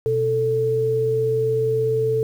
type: tone pair together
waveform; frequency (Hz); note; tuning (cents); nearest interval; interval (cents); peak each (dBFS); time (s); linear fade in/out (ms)
sine; 123.95 / 441.7; B2 / A4; +7 / +7; octave + minor seventh; 2200; -25 / -18; 0.06-2.23; 0
effects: 8-bit